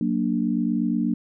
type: chord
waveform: sine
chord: Gb augmented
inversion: none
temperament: equal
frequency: 185 / 233.1 / 293.7 Hz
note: Gb3 / Bb3 / D4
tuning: 0 / 0 / 0 cents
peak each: -26 / -23 / -26 dBFS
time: 0.01-1.14 s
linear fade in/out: 2 ms
effects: none